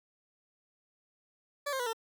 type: tone with pitch steps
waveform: 20% pulse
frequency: 575 / 530.3 / 489.1 / 451.1 Hz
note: D5 / C5 / B4 / A4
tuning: -37 / +23 / -17 / +43 cents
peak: -27 dBFS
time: 1.66-1.932 s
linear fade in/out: 10 ms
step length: 68 ms
effects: none